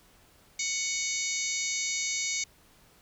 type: harmonic tone with a mistuned harmonic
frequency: 741 Hz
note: F#5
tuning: 2 cents sharp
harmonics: 3 / 4 / 5 / 6 / 7 / 8 / 9 / 10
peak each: -34 / -45 / -39 / -38 / -43 / -35 / -34 / -40 dBFS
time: 0.59-2.44 s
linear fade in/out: 5 ms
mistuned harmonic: 7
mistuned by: -60 cents
effects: pink hiss -60 dBFS RMS until 3.01 s